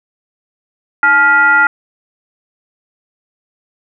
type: tone with frequency modulation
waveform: sine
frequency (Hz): 1404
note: F6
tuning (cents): +9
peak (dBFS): -6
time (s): 1.03-1.67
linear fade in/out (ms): 2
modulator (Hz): 546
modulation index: 0.75
effects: none